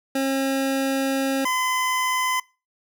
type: tone pair in turn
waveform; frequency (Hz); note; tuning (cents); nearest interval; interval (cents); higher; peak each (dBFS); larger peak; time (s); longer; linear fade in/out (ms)
25% pulse; 270 / 1019.4; C#4 / C6; -45 / -45; octave + major seventh; 2300; second; -17; neither; 0.15-1.45 / 1.45-2.4; first; 5
effects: noise-tail reverb RT60 0.3 s tail -23 dB re dry